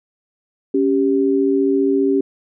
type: tone pair together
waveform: sine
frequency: 277.2 / 392 Hz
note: C#4 / G4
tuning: 0 / 0 cents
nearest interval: tritone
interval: 600 cents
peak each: -16 dBFS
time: 0.74-2.21 s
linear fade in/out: 5 ms
effects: none